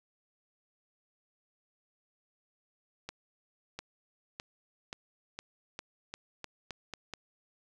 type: accelerating click train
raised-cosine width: 0.2 ms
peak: -22 dBFS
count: 11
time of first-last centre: 3.09-7.137 s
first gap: 700 ms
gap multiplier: 0.87
effects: none